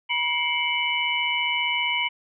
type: tone cluster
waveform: sine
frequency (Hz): 960 / 2140 / 2295 / 2973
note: B5 / C7 / D7 / F#7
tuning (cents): -49 / +38 / -40 / +8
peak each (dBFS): -29 / -28 / -27 / -26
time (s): 0.09-2.09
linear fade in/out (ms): 20
effects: none